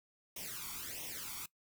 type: noise with flanger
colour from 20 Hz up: white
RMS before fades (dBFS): -44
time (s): 0.36-1.46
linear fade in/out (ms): 5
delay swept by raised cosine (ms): 0.33 to 0.9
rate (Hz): 1.5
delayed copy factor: +0.8
effects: noise-tail reverb RT60 0.1 s tail -20 dB re dry